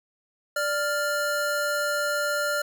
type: tone pair together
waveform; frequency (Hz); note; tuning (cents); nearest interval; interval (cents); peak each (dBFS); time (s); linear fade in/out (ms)
square; 587.3 / 1399.2; D5 / F6; 0 / +3; octave + minor third; 1503; -28 / -27; 0.56-2.62; 5
effects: none